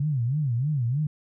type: tone with vibrato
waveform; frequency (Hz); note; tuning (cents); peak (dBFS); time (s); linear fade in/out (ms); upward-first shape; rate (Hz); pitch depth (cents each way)
sine; 133.8; C3; +39; -22; 0-1.07; 5; sine; 3.2; 250
effects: none